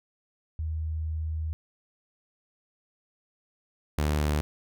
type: tone pair in turn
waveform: sine / sawtooth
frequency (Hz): 79 / 74.73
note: D#2 / D2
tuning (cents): +27 / +31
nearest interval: minor second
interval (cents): 96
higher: first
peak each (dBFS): -28 / -20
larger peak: second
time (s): 0.59-1.53 / 3.98-4.41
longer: first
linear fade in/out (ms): 0
effects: none